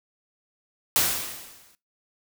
white noise with exponential decay, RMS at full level -19 dBFS, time 0.96-1.75 s, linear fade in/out 0 ms, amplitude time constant 170 ms, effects noise-tail reverb RT60 0.2 s tail -19 dB re dry

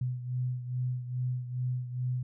sine beating tone pair, 125.1 / 127.5 Hz, B2 / C3, +23 / -44 cents, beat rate 2.4 Hz, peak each -31 / -37 dBFS, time 0.01-2.23 s, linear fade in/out 5 ms, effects none

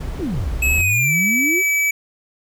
brown noise, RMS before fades -27 dBFS, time 0-0.82 s, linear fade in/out 10 ms
sine exponential two-way sweep, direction down then up, 454.6 to 51.91 to 395.3 Hz, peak -20 dBFS, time 0.18-1.63 s, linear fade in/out 50 ms, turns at 0.52 s
square tone with pitch glide, 2576 to 2295 Hz, E7 to D7, -41 to -40 cents, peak -16 dBFS, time 0.62-1.91 s, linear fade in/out 5 ms, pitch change -199 cents, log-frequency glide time 0.76-1.16 s
effects none

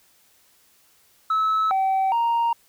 sine tone with pitch steps, 1299 / 768 / 932 Hz, E6 / G5 / A#5, -26 / -36 / -1 cents, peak -16 dBFS, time 1.3-2.53 s, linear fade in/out 5 ms, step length 410 ms, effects tanh soft clip ceiling -17 dBFS + white hiss -59 dBFS RMS until 2.68 s

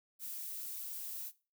violet noise, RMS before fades -43 dBFS, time 0.19-1.32 s, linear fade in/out 50 ms, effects noise-tail reverb RT60 0.3 s tail -17 dB re dry

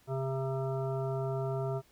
harmonic tone, 133.5 Hz, C3, 35 cents sharp, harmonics 1 / 3 / 5 / 7 / 9 / 10, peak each -33 / -36 / -38 / -46 / -50 / -48 dBFS, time 0.07-1.82 s, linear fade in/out 50 ms, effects pink hiss -65 dBFS RMS until 1.91 s

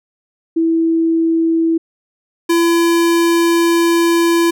sine / square tone pair in turn, 328.1 / 337.5 Hz, E4 / E4, -8 / +41 cents, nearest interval unison, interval 49 cents, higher second, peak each -11 dBFS, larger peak neither, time 0.56-1.78 / 2.49-4.51 s, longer second, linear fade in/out 10 ms, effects none

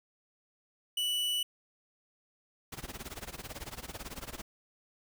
45% pulse tone, 2960 Hz, F#7, in tune, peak -29 dBFS, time 0.97-1.43 s, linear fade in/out 5 ms
pink noise with tremolo, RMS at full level -40 dBFS, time 2.72-4.42 s, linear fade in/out 5 ms, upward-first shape sine, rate 18 Hz, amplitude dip 90%
effects none

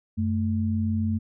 sine tone pair together, 92.98 / 220 Hz, F#2 / A3, +9 / 0 cents, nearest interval octave + minor third, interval 1491 cents, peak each -25 dBFS, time 0.17-1.19 s, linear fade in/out 20 ms, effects none

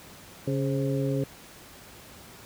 harmonic tone with a mistuned harmonic, 138.5 Hz, C#3, 1 cent flat, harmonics 1 / 2 / 3 / 4, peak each -27 / -30 / -32 / -33 dBFS, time 0.47-1.24 s, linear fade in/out 5 ms, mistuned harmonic 4, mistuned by -70 cents, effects pink hiss -48 dBFS RMS until 2.45 s + high-pass 60 Hz 12 dB/octave

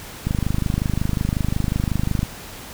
click train, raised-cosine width 5 ms, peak -8 dBFS, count 51, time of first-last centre 0.27-2.231 s, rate 25.5 Hz, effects pink hiss -37 dBFS RMS until 2.73 s

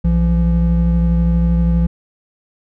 triangle tone pair together, 60.82 / 170 Hz, B1 / F3, -26 / -46 cents, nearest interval octave + tritone, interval 1780 cents, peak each -12 dBFS, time 0.04-1.87 s, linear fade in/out 10 ms, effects none

